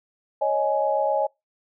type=chord; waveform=sine; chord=C# suspended second; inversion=none; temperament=equal with one note detuned; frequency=554.4 / 622.3 / 836.9 Hz; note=C#5 / D#5 / G#5; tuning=0 / 0 / +13 cents; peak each=-24 dBFS; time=0.41-1.27 s; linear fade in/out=10 ms; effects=noise-tail reverb RT60 0.2 s tail -25 dB re dry